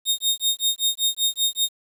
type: tone with tremolo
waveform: sawtooth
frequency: 3700 Hz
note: A#7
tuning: 14 cents flat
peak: -14 dBFS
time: 0.05-1.69 s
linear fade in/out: 50 ms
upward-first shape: sine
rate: 5.2 Hz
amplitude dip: 100%
effects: 8-bit